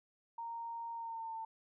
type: tone with pitch glide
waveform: sine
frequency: 927 to 897 Hz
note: A#5 to A5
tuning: -10 to +33 cents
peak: -40 dBFS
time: 0.38-1.45 s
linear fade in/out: 5 ms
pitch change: -57 cents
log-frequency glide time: 0.94-1.33 s
effects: none